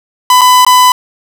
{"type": "tone with dropouts", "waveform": "45% pulse", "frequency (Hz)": 1000, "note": "B5", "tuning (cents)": 21, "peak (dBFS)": -3, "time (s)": [0.3, 0.92], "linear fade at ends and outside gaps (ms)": 2, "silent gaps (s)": [[0.411, 0.415], [0.649, 0.665]], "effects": []}